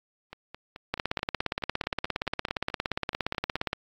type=two click trains; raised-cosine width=0.3 ms; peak=-24 / -11 dBFS; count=16 / 49; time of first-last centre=0.33-3.563 / 0.94-3.731 s; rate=4.64 / 17.2 Hz; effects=AAC 48 kbps